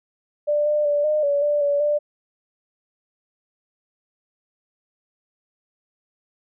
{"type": "tone with pitch steps", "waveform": "sine", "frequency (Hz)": [591, 598, 583, 608, 571, 588, 573, 591], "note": ["D5", "D5", "D5", "D#5", "D5", "D5", "D5", "D5"], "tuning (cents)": [11, 31, -13, -40, -49, 2, -43, 11], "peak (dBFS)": -17, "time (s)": [0.47, 1.99], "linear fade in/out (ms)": 20, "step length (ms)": 190, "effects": []}